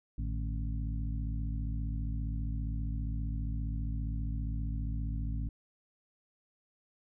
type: harmonic tone with a mistuned harmonic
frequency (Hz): 55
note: A1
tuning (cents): 0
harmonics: 1 / 2 / 3 / 4 / 5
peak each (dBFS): -33 / -39 / -43 / -45 / -47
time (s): 0.18-5.49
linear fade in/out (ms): 5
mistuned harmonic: 3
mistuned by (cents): -140
effects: none